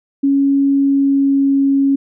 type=tone with pitch glide; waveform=sine; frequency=277.2 to 275.3 Hz; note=C#4 to C#4; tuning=0 to -12 cents; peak=-10 dBFS; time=0.23-1.96 s; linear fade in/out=10 ms; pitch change=-12 cents; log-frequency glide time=0.73-1.58 s; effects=none